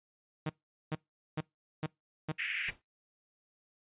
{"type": "tone bursts", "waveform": "sawtooth", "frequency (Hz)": 155.56, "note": "D#3", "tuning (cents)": 0, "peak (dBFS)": -28, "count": 5, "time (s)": [0.46, 2.32], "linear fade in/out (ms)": 5, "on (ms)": 36, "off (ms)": 420}
{"type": "band-pass noise", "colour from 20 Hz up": "pink", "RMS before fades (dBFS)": -36, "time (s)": [2.38, 2.71], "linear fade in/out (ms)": 20, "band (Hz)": [1800, 2700], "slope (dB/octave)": 48}
{"type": "noise with exponential decay", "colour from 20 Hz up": "pink", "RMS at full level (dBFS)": -41, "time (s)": [2.68, 2.82], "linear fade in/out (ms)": 5, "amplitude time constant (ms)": 30}
{"effects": ["noise-tail reverb RT60 0.2 s tail -25 dB re dry", "resampled to 8000 Hz"]}